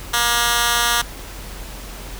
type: tone with high-pass filter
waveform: 10% pulse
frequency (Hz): 237.1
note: A#3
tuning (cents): +30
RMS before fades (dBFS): -18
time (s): 0.13-1.02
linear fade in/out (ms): 10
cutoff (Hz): 1500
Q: 0.65
effects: added 45 Hz sine -33 dBFS peak until 2.19 s + pink hiss -36 dBFS RMS until 2.19 s